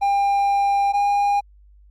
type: tone pair in turn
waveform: triangle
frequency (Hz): 800 / 810.7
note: G5 / G#5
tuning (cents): +35 / -42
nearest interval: unison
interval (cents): 23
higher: second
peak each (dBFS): -14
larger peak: neither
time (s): 0.01-0.93 / 0.93-1.41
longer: first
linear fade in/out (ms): 20
effects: added 50 Hz sine -47 dBFS peak until 1.9 s + Opus 32 kbps